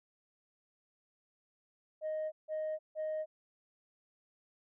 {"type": "tone bursts", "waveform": "sine", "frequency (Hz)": 622.3, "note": "D#5", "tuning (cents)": 0, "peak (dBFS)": -32, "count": 3, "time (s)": [2.01, 3.26], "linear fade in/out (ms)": 50, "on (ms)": 310, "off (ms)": 160, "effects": ["tanh soft clip ceiling -32 dBFS"]}